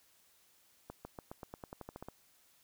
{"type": "accelerating click train", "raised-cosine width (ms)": 1, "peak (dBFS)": -30, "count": 13, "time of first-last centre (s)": [0.9, 2.086], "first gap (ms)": 150, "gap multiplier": 0.92, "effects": ["white hiss -68 dBFS RMS until 2.63 s"]}